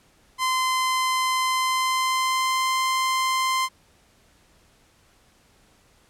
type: tone with pitch glide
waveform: sawtooth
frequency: 1033 to 1042.6 Hz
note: C6 to C6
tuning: -22 to -6 cents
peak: -17 dBFS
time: 0.38-3.69 s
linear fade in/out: 50 ms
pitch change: +16 cents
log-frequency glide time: 1.43-2.85 s
effects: pink hiss -59 dBFS RMS until 6.09 s + low-pass 11000 Hz 12 dB/octave